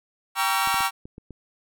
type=chord; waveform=sawtooth; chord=G diminished seventh; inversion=none; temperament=just; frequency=784 / 940.8 / 1128.9 / 1354.7 Hz; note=G5 / Bb5 / Db6 / Fb6; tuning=0 / +16 / +31 / +47 cents; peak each=-23 dBFS; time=0.35-0.91 s; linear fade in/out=50 ms
type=clicks; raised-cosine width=3 ms; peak=-27 dBFS; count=6; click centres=0.674 / 0.743 / 0.806 / 1.055 / 1.181 / 1.307 s
effects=none